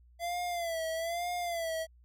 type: tone with vibrato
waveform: square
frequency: 677 Hz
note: E5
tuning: 46 cents sharp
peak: -33 dBFS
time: 0.19-1.87 s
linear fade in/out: 50 ms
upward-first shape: sine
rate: 1.1 Hz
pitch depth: 83 cents each way
effects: added 60 Hz sine -57 dBFS peak until 2.04 s